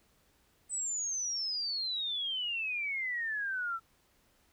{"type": "exponential sweep", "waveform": "sine", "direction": "down", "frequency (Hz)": [8170, 1318.5], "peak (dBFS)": -32, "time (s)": [0.69, 3.8], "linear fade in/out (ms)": 50, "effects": ["pink hiss -69 dBFS RMS until 4.52 s"]}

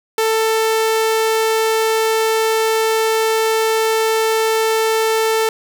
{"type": "tone", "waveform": "sawtooth", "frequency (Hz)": 443.6, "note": "A4", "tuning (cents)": 14, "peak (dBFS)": -10, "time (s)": [0.18, 5.49], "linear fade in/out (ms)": 2, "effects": []}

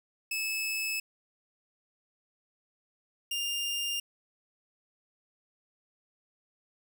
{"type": "tone pair in turn", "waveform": "sawtooth", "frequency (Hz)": [2604, 2804], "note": ["E7", "F7"], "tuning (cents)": [-22, 6], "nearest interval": "minor second", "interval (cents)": 128, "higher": "second", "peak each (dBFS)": -27, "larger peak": "neither", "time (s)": [[0.31, 1], [3.31, 4]], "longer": "neither", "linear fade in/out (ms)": 5, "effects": []}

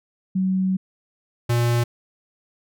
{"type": "tone pair in turn", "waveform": ["sine", "square"], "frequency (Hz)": [188.1, 119.13], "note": ["F#3", "A#2"], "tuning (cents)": [29, 38], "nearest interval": "minor sixth", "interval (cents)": 791, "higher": "first", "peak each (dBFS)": -18, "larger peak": "neither", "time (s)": [[0.35, 0.77], [1.49, 1.84]], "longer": "first", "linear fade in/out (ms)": 10, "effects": []}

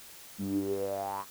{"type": "tone with band-pass filter sweep", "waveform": "sawtooth", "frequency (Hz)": 98, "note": "G2", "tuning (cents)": 0, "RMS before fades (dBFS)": -33, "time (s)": [0.38, 1.25], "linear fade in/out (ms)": 50, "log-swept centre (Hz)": [210, 1100], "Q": 9.7, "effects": ["white hiss -50 dBFS RMS until 1.3 s"]}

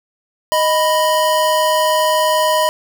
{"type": "tone pair together", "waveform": "square", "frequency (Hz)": [622.3, 987.8], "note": ["D#5", "B5"], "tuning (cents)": [0, 0], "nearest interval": "minor sixth", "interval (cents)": 800, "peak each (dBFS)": -16, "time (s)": [0.52, 2.69], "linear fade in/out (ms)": 0, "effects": []}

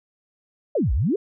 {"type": "exponential two-way sweep", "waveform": "sine", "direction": "down then up", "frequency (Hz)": [662, 51, 451.3], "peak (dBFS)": -18, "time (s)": [0.75, 1.16], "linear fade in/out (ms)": 5, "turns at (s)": 0.93, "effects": []}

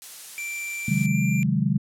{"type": "noise", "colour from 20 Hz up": "blue", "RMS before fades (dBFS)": -37, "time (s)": [0.02, 1.06], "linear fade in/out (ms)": 0}
{"type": "tone with pitch glide", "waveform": "square", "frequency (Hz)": [2349, 2374], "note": ["D7", "D7"], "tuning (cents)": [0, 18], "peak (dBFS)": -30, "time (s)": [0.38, 1.43], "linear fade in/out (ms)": 0, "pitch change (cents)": 18, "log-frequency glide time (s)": [1.11, 1.16]}
{"type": "chord", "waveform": "sine", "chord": "Ab dominant seventh", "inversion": "first", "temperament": "equal with one note detuned", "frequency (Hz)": [133.95, 155.56, 185, 207.7], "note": ["C3", "Eb3", "Gb3", "Ab3"], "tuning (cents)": [41, 0, 0, 0], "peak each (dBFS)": -25, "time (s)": [0.88, 1.78], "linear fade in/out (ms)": 5}
{"effects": ["low-pass 11000 Hz 12 dB/octave"]}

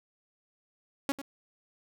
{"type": "tone with echo", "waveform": "sawtooth", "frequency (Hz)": 277.2, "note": "C#4", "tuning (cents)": 0, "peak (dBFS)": -23, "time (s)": [1.09, 1.12], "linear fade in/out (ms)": 0, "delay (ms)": 96, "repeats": 1, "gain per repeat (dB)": -11, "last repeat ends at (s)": 1.216, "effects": []}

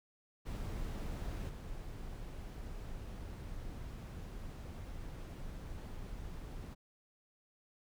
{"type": "noise with level steps", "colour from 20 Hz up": "brown", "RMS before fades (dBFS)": [-40, -45], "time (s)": [0.45, 6.75], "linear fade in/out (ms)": 20, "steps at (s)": 1.49, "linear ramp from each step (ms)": 2, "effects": []}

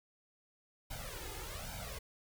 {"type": "noise with flanger", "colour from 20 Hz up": "pink", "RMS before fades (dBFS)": -44, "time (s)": [0.9, 1.99], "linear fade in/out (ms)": 10, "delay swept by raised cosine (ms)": [1.3, 2.4], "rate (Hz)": 1.2, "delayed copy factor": 1, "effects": []}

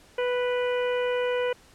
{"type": "harmonic tone with a mistuned harmonic", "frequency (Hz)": 493.9, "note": "B4", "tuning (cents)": 0, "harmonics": [1, 2, 3, 4, 5, 6], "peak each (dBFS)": [-24, -35, -36, -39, -39, -40], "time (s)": [0.18, 1.53], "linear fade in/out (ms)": 5, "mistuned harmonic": 5, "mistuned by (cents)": -17, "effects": ["pink hiss -55 dBFS RMS until 1.74 s", "low-pass 10000 Hz 12 dB/octave"]}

